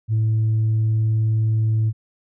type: tone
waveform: sine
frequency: 110.1 Hz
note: A2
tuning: 2 cents sharp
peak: -14 dBFS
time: 0.08-1.93 s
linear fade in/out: 50 ms
effects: tanh soft clip ceiling -14 dBFS